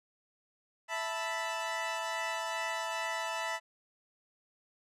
20% pulse chord, E suspended fourth, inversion none, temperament equal, 659.3 / 880 / 987.8 Hz, E5 / A5 / B5, 0 / 0 / 0 cents, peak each -33 dBFS, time 0.88-3.6 s, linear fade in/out 50 ms, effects low-pass 8000 Hz 12 dB/octave

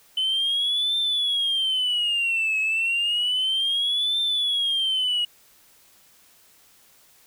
sine tone with vibrato, 3034 Hz, F#7, 43 cents sharp, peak -19 dBFS, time 0.17-5.25 s, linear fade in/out 5 ms, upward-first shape triangle, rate 0.31 Hz, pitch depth 290 cents each way, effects tanh soft clip ceiling -18 dBFS + white hiss -56 dBFS RMS until 7.26 s

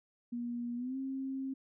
sine tone with pitch glide, 239.3 to 267.1 Hz, A#3 to C4, +46 to +36 cents, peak -35 dBFS, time 0.32-1.54 s, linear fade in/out 10 ms, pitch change +190 cents, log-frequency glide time 0.76-0.97 s, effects none

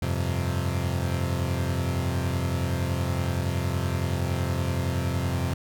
35% pulse chord, F suspended second, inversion none, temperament equal, 87.31 / 98 / 130.81 Hz, F2 / G2 / C3, 0 / 0 / 0 cents, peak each -26 / -30 / -27 dBFS, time 0.02-5.54 s, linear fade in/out 5 ms, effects none

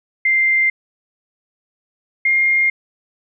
sine tone pair in turn, 2093 / 2123 Hz, C7 / C7, 0 / +25 cents, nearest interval unison, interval 25 cents, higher second, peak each -12 dBFS, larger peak neither, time 0.25-0.7 / 2.25-2.7 s, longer neither, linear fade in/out 5 ms, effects none

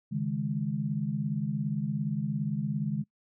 sine chord, C# suspended second, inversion none, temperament just, 138.59 / 155.92 / 207.9 Hz, C#3 / D#3 / G#3, 0 / +4 / +2 cents, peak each -33 / -32 / -32 dBFS, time 0.11-3.04 s, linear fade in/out 20 ms, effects noise-tail reverb RT60 0.1 s tail -23 dB re dry

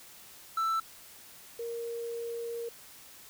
triangle / sine tone pair in turn, 1327 / 467 Hz, E6 / A#4, +11 / +3 cents, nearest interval octave + tritone, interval 1808 cents, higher first, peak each -25 / -34 dBFS, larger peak first, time 0.57-0.8 / 1.59-2.69 s, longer second, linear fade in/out 5 ms, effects white hiss -52 dBFS RMS until 3.29 s

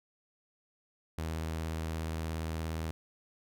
sawtooth tone with vibrato, 80.3 Hz, E2, 45 cents flat, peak -30 dBFS, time 1.18-2.91 s, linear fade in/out 0 ms, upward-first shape triangle, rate 17 Hz, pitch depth 35 cents each way, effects none

